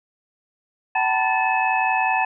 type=tone cluster; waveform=sine; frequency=760 / 885 / 976 / 1748 / 2585 Hz; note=F#5 / A5 / B5 / A6 / E7; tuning=+46 / +10 / -21 / -12 / -34 cents; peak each=-22 / -23 / -28 / -26 / -24 dBFS; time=0.95-2.25 s; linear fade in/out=5 ms; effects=none